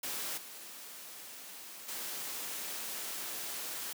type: noise with level steps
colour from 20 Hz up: white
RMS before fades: -38 / -48 / -40 dBFS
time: 0.03-3.93 s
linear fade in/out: 5 ms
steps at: 0.37 / 1.88 s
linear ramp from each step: 10 ms
effects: high-pass 200 Hz 12 dB/octave